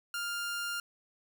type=tone; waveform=sawtooth; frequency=1400 Hz; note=F6; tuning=4 cents sharp; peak=-30 dBFS; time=0.14-0.8 s; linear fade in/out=2 ms; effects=none